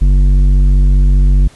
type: tone with tanh clipping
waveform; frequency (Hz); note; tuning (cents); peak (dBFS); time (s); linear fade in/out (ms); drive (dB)
sine; 47.57; F#1; +49; -7; 0.01-1.48; 10; 10
effects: pink hiss -43 dBFS RMS until 1.55 s + resampled to 24000 Hz